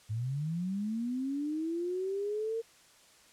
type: linear sweep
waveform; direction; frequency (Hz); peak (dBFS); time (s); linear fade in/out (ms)
sine; up; 103.3 to 460; -31; 0.09-2.62; 20
effects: white hiss -60 dBFS RMS until 3.32 s + low-pass 9000 Hz 12 dB/octave